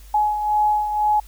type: beating tone pair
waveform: sine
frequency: 843 / 845 Hz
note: G#5 / G#5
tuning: +26 / +30 cents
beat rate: 2 Hz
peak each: -17 / -25 dBFS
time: 0.14-1.2 s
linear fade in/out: 5 ms
effects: added 50 Hz sine -40 dBFS peak until 1.27 s + white hiss -51 dBFS RMS until 1.27 s